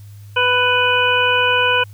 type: harmonic tone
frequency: 496.3 Hz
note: B4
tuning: 8 cents sharp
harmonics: 1 / 2 / 3 / 5 / 6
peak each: -20 / -19 / -18 / -19 / -20 dBFS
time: 0.36-1.84 s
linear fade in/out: 10 ms
effects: added 102 Hz sine -35 dBFS peak until 1.93 s + white hiss -53 dBFS RMS until 1.93 s